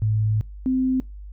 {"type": "tone pair in turn", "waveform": "sine", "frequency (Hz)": [107.6, 259], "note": ["A2", "C4"], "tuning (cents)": [-38, -17], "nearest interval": "octave + minor third", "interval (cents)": 1521, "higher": "second", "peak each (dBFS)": -18, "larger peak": "neither", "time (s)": [[0.02, 0.41], [0.66, 1]], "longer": "first", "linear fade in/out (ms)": 0, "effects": ["noise-tail reverb RT60 0.2 s tail -22 dB re dry", "added 50 Hz sine -35 dBFS peak until 1.32 s"]}